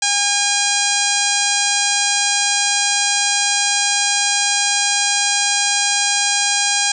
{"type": "harmonic tone", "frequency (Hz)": 812, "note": "G#5", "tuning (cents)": -39, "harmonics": [1, 2, 3, 4, 5, 6, 7, 8, 9, 10], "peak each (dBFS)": [-24, -24, -24, -24, -24, -24, -24, -24, -24, -24], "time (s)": [0.02, 6.92], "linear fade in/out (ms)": 5, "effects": []}